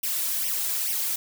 blue noise with flanger, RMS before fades -27 dBFS, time 0.03-1.16 s, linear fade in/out 5 ms, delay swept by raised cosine 0.34 to 3.04 ms, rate 2.3 Hz, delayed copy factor +0.85, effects none

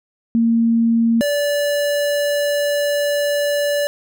sine / square tone pair in turn, 230.1 / 579.8 Hz, A#3 / D5, -22 / -22 cents, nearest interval octave + major third, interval 1600 cents, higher second, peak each -12 / -17 dBFS, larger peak first, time 0.35-1.21 / 1.21-3.87 s, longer second, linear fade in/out 0 ms, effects none

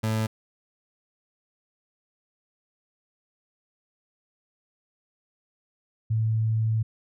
30% pulse / sine tone pair in turn, 110 / 110.89 Hz, A2 / A2, 0 / +14 cents, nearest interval unison, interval 14 cents, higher second, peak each -21 dBFS, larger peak neither, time 0.03-0.27 / 6.1-6.83 s, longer second, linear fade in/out 10 ms, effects none

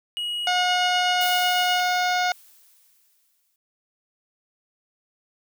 triangle tone, 2900 Hz, F#7, 35 cents flat, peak -24 dBFS, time 0.17-1.8 s, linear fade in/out 0 ms
harmonic tone, 723 Hz, F#5, 40 cents flat, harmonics 1 / 2 / 3 / 4 / 5 / 6 / 7 / 8 / 9, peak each -22 / -26 / -30 / -35 / -33 / -35 / -35 / -41 / -39 dBFS, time 0.47-2.32 s, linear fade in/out 2 ms
blue noise with exponential decay, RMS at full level -31 dBFS, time 1.21-3.56 s, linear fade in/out 2 ms, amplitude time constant 510 ms
effects none

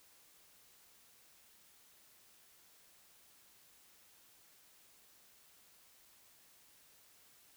silence, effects white hiss -65 dBFS RMS until 7.56 s

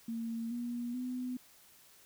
sine tone with pitch steps, 229 / 239.8 / 251.2 Hz, A#3 / A#3 / B3, -31 / +49 / +30 cents, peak -35 dBFS, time 0.08-1.37 s, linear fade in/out 5 ms, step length 430 ms, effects white hiss -61 dBFS RMS until 2.05 s

